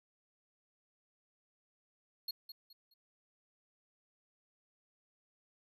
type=tone with echo; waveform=square; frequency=4300 Hz; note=C8; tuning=47 cents sharp; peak=-37 dBFS; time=2.28-2.31 s; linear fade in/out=5 ms; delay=210 ms; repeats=3; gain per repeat=-10 dB; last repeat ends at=2.94 s; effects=none